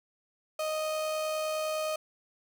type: tone with amplitude modulation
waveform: 35% pulse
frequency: 622.3 Hz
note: D#5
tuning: in tune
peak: -27 dBFS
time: 0.59-1.96 s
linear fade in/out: 5 ms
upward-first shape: sine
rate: 69.8 Hz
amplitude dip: 25%
effects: none